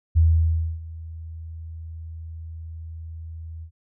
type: tone with ADSR envelope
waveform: sine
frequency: 81.3 Hz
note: E2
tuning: 23 cents flat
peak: -12 dBFS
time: 0.15-3.71 s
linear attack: 24 ms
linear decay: 620 ms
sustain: -21 dB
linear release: 82 ms
effects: none